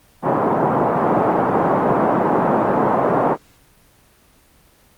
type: band-pass noise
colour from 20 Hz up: white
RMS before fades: -17 dBFS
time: 0.22-3.37 s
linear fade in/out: 50 ms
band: 140 to 980 Hz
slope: 24 dB/octave
effects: pink hiss -53 dBFS RMS until 4.97 s + Opus 24 kbps